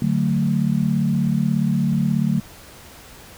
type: chord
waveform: sine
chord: D major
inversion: none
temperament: equal with one note detuned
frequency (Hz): 146.83 / 185 / 221.8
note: D3 / F#3 / A3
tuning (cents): 0 / 0 / +14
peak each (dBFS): -21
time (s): 0.02-2.4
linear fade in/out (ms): 2
effects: pink hiss -43 dBFS RMS until 3.37 s